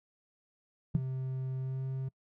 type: tone with pitch glide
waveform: triangle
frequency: 130.81 to 132.41 Hz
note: C3 to C3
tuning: 0 to +21 cents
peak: -31 dBFS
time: 0.94-2.09 s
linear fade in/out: 10 ms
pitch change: +21 cents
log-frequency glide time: 1.58-1.84 s
type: tone with exponential decay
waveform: sine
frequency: 164.81 Hz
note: E3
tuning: in tune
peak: -21 dBFS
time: 0.95-1.03 s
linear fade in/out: 0 ms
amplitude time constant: 17 ms
effects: noise-tail reverb RT60 0.1 s tail -25 dB re dry